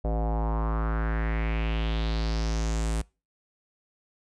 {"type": "tone with low-pass filter sweep", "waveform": "square", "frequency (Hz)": 55, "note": "A1", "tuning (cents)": 0, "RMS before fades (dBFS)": -27, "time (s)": [0.04, 3.02], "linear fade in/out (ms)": 10, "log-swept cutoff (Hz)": [630, 9100], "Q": 3.4, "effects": ["noise-tail reverb RT60 0.3 s tail -24 dB re dry"]}